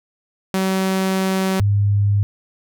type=tone pair in turn; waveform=sawtooth / sine; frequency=190 / 101.67 Hz; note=F#3 / G#2; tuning=+46 / -36 cents; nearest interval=major seventh; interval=1082 cents; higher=first; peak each=-13 dBFS; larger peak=neither; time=0.54-1.6 / 1.6-2.23 s; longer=first; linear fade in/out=0 ms; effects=none